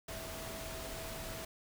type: tone in noise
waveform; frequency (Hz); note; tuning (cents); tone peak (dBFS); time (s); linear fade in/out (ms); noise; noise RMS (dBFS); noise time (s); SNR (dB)
sine; 653; E5; -17; -48; 0.08-1.45; 5; pink; -44; 0.08-1.45; -7
effects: none